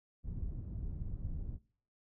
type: low-pass noise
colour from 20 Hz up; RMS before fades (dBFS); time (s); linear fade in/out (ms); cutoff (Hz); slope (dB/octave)
pink; -40; 0.23-1.59; 50; 130; 12
effects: noise-tail reverb RT60 0.5 s tail -22 dB re dry